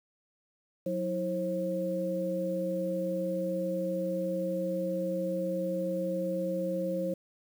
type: tone cluster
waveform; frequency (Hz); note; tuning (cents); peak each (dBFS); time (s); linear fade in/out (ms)
sine; 182.2 / 324.7 / 535; F#3 / E4 / C5; -26 / -26 / +38; -34 / -37 / -31; 0.86-7.14; 5
effects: 9-bit